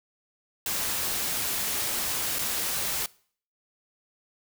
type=noise with dropouts; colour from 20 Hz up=white; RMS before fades=-29 dBFS; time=0.66-3.06 s; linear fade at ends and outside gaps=2 ms; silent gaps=2.387-2.391 s; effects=noise-tail reverb RT60 0.5 s tail -22 dB re dry